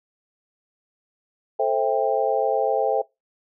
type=chord; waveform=sine; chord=A minor seventh; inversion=none; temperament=just; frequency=440 / 528 / 660 / 792 Hz; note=A4 / C5 / E5 / G5; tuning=0 / +16 / +2 / +18 cents; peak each=-24 dBFS; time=1.59-3.02 s; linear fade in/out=10 ms; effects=noise-tail reverb RT60 0.2 s tail -22 dB re dry